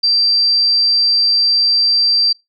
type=tone; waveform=sine; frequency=4699 Hz; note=D8; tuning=in tune; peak=-10 dBFS; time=0.03-2.33 s; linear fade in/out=10 ms; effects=noise-tail reverb RT60 0.2 s tail -25 dB re dry